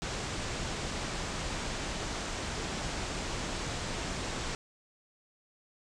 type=low-pass noise; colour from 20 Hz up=pink; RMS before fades=-36 dBFS; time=0.02-4.55 s; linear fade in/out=0 ms; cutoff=8200 Hz; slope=48 dB/octave; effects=none